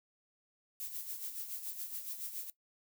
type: noise with tremolo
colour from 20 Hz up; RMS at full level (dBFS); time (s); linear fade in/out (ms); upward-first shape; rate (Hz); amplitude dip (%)
violet; -40; 0.8-2.5; 0; sine; 7.1; 60
effects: noise-tail reverb RT60 0.1 s tail -18 dB re dry